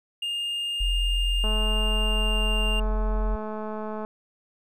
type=tone with pitch glide; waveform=triangle; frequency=2822 to 2796 Hz; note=F7 to F7; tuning=+17 to +1 cents; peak=-25 dBFS; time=0.22-2.8 s; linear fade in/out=5 ms; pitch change=-16 cents; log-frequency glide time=0.75-2.62 s
type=tone; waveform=sine; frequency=43.88 Hz; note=F1; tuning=9 cents sharp; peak=-22 dBFS; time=0.8-3.36 s; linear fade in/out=10 ms
type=click train; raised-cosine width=1 ms; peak=-21 dBFS; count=562; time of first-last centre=1.44-4.049 s; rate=215 Hz
effects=none